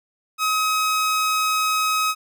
sawtooth tone, 1270 Hz, D#6, 35 cents sharp, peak -15 dBFS, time 0.38-2.15 s, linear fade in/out 50 ms, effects none

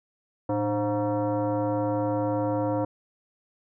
sine tone with frequency modulation, 112.5 Hz, A2, 39 cents sharp, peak -23 dBFS, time 0.49-2.85 s, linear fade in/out 5 ms, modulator 414 Hz, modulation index 1.7, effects none

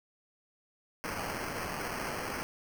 white noise with sample-and-hold, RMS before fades -37 dBFS, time 1.04-2.43 s, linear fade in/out 0 ms, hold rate 3675 Hz, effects none

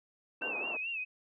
pink band-pass noise, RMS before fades -43 dBFS, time 0.41-0.77 s, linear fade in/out 5 ms, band 300 to 1100 Hz, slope 24 dB/octave
sine tone with vibrato, 2637 Hz, E7, in tune, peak -34 dBFS, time 0.41-1.05 s, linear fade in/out 20 ms, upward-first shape sine, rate 4.6 Hz, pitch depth 95 cents each way
sine tone with exponential decay, 1541 Hz, G6, 30 cents flat, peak -36 dBFS, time 0.42-0.63 s, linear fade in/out 0 ms, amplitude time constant 45 ms
effects none

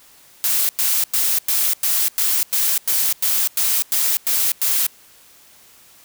blue noise bursts, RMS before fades -18 dBFS, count 13, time 0.44-4.866 s, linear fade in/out 0 ms, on 250 ms, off 98 ms, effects white hiss -49 dBFS RMS until 6.04 s

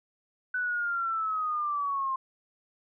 sine linear sweep, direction down, 1500 to 1051 Hz, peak -27 dBFS, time 0.54-2.16 s, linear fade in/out 5 ms, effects none

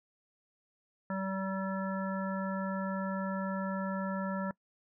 harmonic tone, 191.9 Hz, G3, 37 cents flat, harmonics 1 / 3 / 5 / 7 / 9, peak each -34 / -39 / -41 / -42 / -44 dBFS, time 1.1-4.51 s, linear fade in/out 2 ms, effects noise-tail reverb RT60 0.1 s tail -23 dB re dry

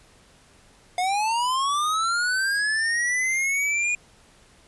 square linear sweep, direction up, 710 to 2456 Hz, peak -22 dBFS, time 0.98-3.95 s, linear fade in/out 2 ms, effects pink hiss -55 dBFS RMS until 4.67 s + resampled to 24000 Hz

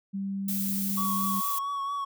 sine tone, 196 Hz, G3, in tune, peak -29 dBFS, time 0.13-1.41 s, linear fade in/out 20 ms
violet noise, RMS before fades -32 dBFS, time 0.48-1.59 s, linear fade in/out 5 ms
triangle tone with vibrato, 1119 Hz, C#6, 16 cents sharp, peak -27 dBFS, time 0.97-2.05 s, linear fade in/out 10 ms, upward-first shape triangle, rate 4.4 Hz, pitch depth 31 cents each way
effects none

